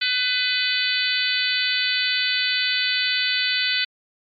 harmonic tone, 501 Hz, B4, 25 cents sharp, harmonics 3 / 4 / 5 / 6 / 7 / 8 / 9, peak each -27 / -27 / -27 / -27 / -27 / -27 / -27 dBFS, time 0.01-3.85 s, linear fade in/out 10 ms, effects MP3 64 kbps

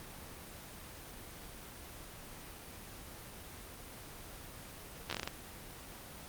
slowing click train, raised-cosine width 0.2 ms, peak -18 dBFS, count 8, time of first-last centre 5.1-5.275 s, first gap 12 ms, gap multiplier 1.24, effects pink hiss -49 dBFS RMS until 6.28 s + Opus 24 kbps

